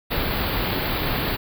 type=band-stop noise; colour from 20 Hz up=pink; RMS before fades=-24 dBFS; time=0.1-1.37 s; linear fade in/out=20 ms; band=4700 to 12000 Hz; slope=96 dB/octave; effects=none